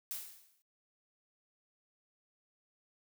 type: noise with exponential decay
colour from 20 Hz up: blue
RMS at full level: -38 dBFS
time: 0.11-0.62 s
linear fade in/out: 0 ms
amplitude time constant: 110 ms
effects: noise-tail reverb RT60 0.2 s tail -26 dB re dry